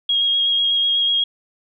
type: tone with vibrato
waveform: sine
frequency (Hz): 3275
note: G#7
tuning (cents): -25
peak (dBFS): -15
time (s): 0.09-1.24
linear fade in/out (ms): 5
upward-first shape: square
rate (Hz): 8.1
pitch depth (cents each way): 12
effects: none